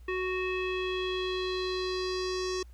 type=tone with low-pass filter sweep; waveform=square; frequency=370 Hz; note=F#4; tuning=in tune; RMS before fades=-32 dBFS; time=0.08-2.63 s; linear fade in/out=5 ms; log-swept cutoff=2300 to 5800 Hz; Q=4.1; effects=added 60 Hz sine -47 dBFS peak until 2.73 s + pink hiss -67 dBFS RMS until 2.73 s